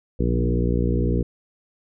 harmonic tone with a mistuned harmonic, 59.9 Hz, A#1, 48 cents sharp, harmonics 1 / 2 / 3 / 4 / 5 / 6 / 7 / 8, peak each -22 / -25 / -27 / -28 / -29 / -30 / -30 / -31 dBFS, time 0.19-1.23 s, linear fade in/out 10 ms, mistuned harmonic 3, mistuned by -17 cents, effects none

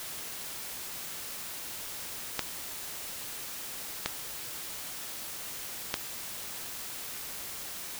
clicks, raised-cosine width 0.2 ms, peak -10 dBFS, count 3, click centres 2.393 / 4.06 / 5.941 s, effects white hiss -40 dBFS RMS until 7.99 s

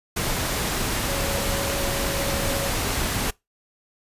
sine tone in noise, 554.4 Hz, C#5, in tune, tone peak -30 dBFS, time 1.07-2.71 s, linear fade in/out 10 ms, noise pink, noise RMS -25 dBFS, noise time 0.16-3.31 s, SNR -8 dB, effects noise-tail reverb RT60 0.2 s tail -24 dB re dry + resampled to 32000 Hz

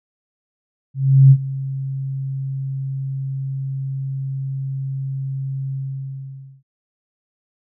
sine tone with ADSR envelope, 135.1 Hz, C#3, 44 cents flat, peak -4 dBFS, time 0.94-6.63 s, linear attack 370 ms, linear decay 60 ms, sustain -18 dB, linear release 890 ms, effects none

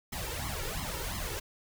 pink noise with flanger, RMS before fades -36 dBFS, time 0.12-1.4 s, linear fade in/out 10 ms, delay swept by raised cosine 0.95 to 2.25 ms, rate 2.9 Hz, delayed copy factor +0.95, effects none

